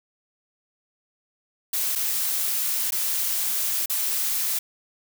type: noise with dropouts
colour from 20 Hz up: blue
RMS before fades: -25 dBFS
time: 1.73-4.59 s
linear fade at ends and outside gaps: 5 ms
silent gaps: 1.953-1.957 / 2.907-2.921 / 3.859-3.897 s
effects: none